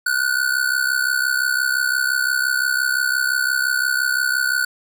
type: ring-modulated tone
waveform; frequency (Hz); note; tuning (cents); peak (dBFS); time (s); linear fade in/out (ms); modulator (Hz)
square; 1482; F#6; +2; -15; 0.06-4.65; 5; 32.9
effects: 9-bit